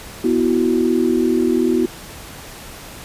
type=chord; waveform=sine; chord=B suspended fourth; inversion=none; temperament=equal; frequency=246.9 / 329.6 / 370 Hz; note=B3 / E4 / F#4; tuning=0 / 0 / 0 cents; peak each=-18 dBFS; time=0.24-1.86 s; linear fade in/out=5 ms; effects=pink hiss -36 dBFS RMS until 3.04 s + resampled to 32000 Hz